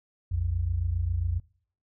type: tone pair together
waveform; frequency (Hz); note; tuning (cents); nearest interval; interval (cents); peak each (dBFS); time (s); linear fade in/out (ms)
sine; 59.89 / 87.31; A#1 / F2; +47 / 0; perfect fifth; 653; -30 / -26; 0.31-1.4; 10
effects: noise-tail reverb RT60 0.5 s tail -21 dB re dry